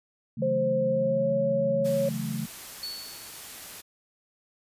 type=chord; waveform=sine; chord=F# minor seventh; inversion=second; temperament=equal; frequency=138.59 / 164.81 / 185 / 220 Hz; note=C#3 / E3 / F#3 / A3; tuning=0 / 0 / 0 / 0 cents; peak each=-34 / -35 / -37 / -32 dBFS; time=0.37-2.46 s; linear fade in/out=10 ms
type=tone with pitch glide; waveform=sine; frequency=526 to 551.5 Hz; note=C5 to C#5; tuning=+9 to -9 cents; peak=-23 dBFS; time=0.42-2.09 s; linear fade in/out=5 ms; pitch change=+82 cents; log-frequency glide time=0.86-1.33 s
type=noise; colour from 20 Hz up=white; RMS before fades=-42 dBFS; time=1.84-3.82 s; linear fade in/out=20 ms
type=tone with exponential decay; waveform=triangle; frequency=4435 Hz; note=C#8; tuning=in tune; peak=-30 dBFS; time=2.83-3.66 s; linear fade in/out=2 ms; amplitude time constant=180 ms
effects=resampled to 32000 Hz